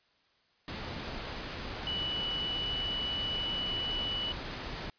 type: tone in noise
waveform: sine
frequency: 2954 Hz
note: F#7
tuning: 3 cents flat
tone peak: -32 dBFS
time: 1.87-4.32 s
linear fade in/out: 0 ms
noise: pink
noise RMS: -39 dBFS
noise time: 0.68-4.9 s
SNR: +4 dB
effects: white hiss -69 dBFS RMS until 4.98 s + resampled to 11025 Hz